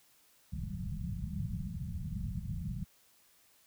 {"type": "low-pass noise", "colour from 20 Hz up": "white", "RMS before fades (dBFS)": -38, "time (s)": [0.52, 2.85], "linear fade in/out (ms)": 20, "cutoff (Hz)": 200, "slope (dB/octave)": 96, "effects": ["white hiss -66 dBFS RMS until 3.66 s"]}